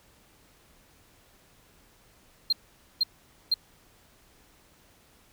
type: tone bursts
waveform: triangle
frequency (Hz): 4186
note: C8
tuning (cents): 0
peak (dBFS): -17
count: 3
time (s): 2.5-3.541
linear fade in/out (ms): 5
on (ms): 27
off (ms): 480
effects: tanh soft clip ceiling -17 dBFS + pink hiss -60 dBFS RMS until 5.32 s